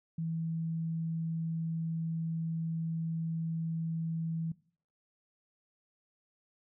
sine tone, 163.4 Hz, E3, 15 cents flat, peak -32 dBFS, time 0.18-4.52 s, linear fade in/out 5 ms, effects noise-tail reverb RT60 0.5 s tail -20 dB re dry

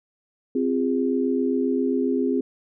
sine chord, F minor, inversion second, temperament equal with one note detuned, 261.6 / 349.2 / 409.4 Hz, C4 / F4 / Ab4, 0 / 0 / -25 cents, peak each -22 / -27 / -25 dBFS, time 0.55-2.41 s, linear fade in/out 5 ms, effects none

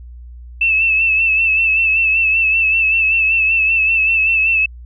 sine tone with vibrato, 2637 Hz, E7, in tune, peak -11 dBFS, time 0.61-4.66 s, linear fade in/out 5 ms, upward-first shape sine, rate 5.2 Hz, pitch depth 43 cents each way, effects added 60 Hz sine -32 dBFS peak until 4.85 s

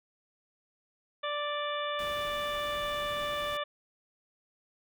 harmonic tone, 587.3 Hz, D5, in tune, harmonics 1 / 2 / 3 / 4 / 5 / 6, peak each -35 / -35 / -40 / -44 / -43 / -40 dBFS, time 1.23-3.64 s, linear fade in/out 10 ms
pink noise, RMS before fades -46 dBFS, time 1.99-3.57 s, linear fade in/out 0 ms
effects none

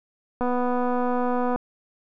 click train, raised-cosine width 1 ms, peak -13 dBFS, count 285, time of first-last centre 0.41-1.56 s, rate 247 Hz, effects none

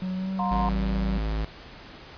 triangle tone with pitch glide, 185.4 to 190.61 Hz, F#3 to G3, +4 to -48 cents, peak -25 dBFS, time 0.02-1.18 s, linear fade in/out 0 ms, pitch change +48 cents, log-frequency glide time 0.15-0.3 s
sine chord, F suspended fourth, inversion none, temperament equal with one note detuned, 716.8 / 932.3 / 1046.5 Hz, F5 / Bb5 / C6, +45 / 0 / 0 cents, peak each -29 / -30 / -30 dBFS, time 0.39-0.69 s, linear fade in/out 2 ms
square tone, 53.5 Hz, A1, 48 cents flat, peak -26 dBFS, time 0.51-1.45 s, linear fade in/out 5 ms
effects pink hiss -45 dBFS RMS until 2.17 s + resampled to 11025 Hz

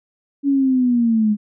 sine linear sweep, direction down, 283.8 to 206.4 Hz, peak -13 dBFS, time 0.43-1.37 s, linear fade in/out 50 ms, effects none

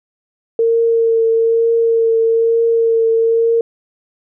sine tone with vibrato, 456.7 Hz, A#4, 36 cents flat, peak -10 dBFS, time 0.59-3.61 s, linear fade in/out 2 ms, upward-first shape triangle, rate 1.1 Hz, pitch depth 18 cents each way, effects none

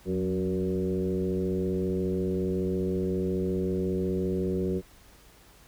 sine tone with frequency modulation, 277.2 Hz, C#4, in tune, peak -25 dBFS, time 0.05-4.82 s, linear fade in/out 50 ms, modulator 94.6 Hz, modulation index 1.9, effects added 50 Hz sine -59 dBFS peak until 5.67 s + pink hiss -56 dBFS RMS until 5.67 s

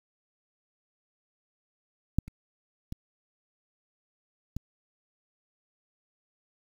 clicks, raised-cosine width 5 ms, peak -11 / -30 / -23 / -21 dBFS, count 4, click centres 2.186 / 2.28 / 2.924 / 4.566 s, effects 8-bit

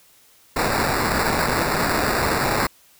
white noise with sample-and-hold, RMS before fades -21 dBFS, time 0.56-2.67 s, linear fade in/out 5 ms, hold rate 3150 Hz, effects white hiss -54 dBFS RMS until 2.99 s

